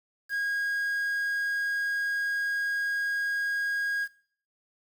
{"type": "tone with quantisation", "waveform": "triangle", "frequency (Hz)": 1635, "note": "G#6", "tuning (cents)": -28, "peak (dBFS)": -25, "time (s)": [0.29, 4.08], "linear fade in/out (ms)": 50, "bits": 8, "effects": ["noise-tail reverb RT60 0.5 s tail -18 dB re dry"]}